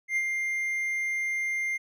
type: tone with ADSR envelope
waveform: triangle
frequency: 2100 Hz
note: C7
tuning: 6 cents sharp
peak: -21 dBFS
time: 0.08-1.78 s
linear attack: 84 ms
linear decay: 55 ms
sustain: -4 dB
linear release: 20 ms
effects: none